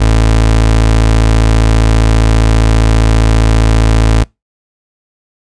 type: tone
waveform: 30% pulse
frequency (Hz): 55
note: A1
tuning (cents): 0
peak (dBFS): -3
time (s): 0-4.24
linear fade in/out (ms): 10
effects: noise-tail reverb RT60 0.2 s tail -26 dB re dry + resampled to 22050 Hz